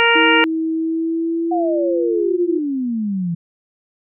harmonic tone, 466.2 Hz, A#4, in tune, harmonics 1 / 2 / 3 / 4 / 5 / 6, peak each -18 / -18 / -18 / -18 / -18 / -18 dBFS, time 0-0.44 s, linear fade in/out 0 ms
sine tone with pitch glide, 322 to 351.1 Hz, E4 to F4, -41 to +9 cents, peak -17 dBFS, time 0.15-2.59 s, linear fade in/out 10 ms, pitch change +150 cents, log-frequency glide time 0.73-2.44 s
sine exponential sweep, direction down, 737 to 164.81 Hz, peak -18 dBFS, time 1.51-3.35 s, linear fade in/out 10 ms
effects none

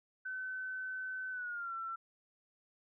sine tone with pitch glide, 1520 to 1346.4 Hz, F#6 to E6, +46 to +36 cents, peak -38 dBFS, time 0.25-1.96 s, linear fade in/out 10 ms, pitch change -210 cents, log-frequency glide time 1.31-1.75 s, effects none

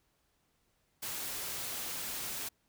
white noise, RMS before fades -39 dBFS, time 1.02-2.49 s, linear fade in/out 10 ms, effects pink hiss -75 dBFS RMS until 2.68 s

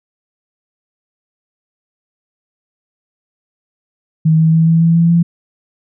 sine tone with pitch steps, 158.9 / 160.65 / 162.43 / 164.22 / 166.03 / 167.86 / 169.72 Hz, D#3 / E3 / E3 / E3 / E3 / E3 / F3, +37 / -44 / -25 / -6 / +13 / +32 / -49 cents, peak -7 dBFS, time 4.25-5.23 s, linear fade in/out 10 ms, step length 140 ms, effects none

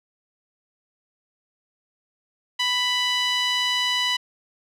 sawtooth tone with band-pass filter, 991 Hz, B5, 6 cents sharp, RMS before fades -23 dBFS, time 2.59-4.17 s, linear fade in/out 10 ms, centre 3200 Hz, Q 2, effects none

